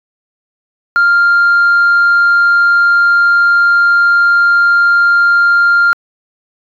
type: tone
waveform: sine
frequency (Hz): 1396.9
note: F6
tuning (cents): 0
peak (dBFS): -4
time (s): 0.96-5.93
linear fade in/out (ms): 0
effects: tanh soft clip ceiling -4 dBFS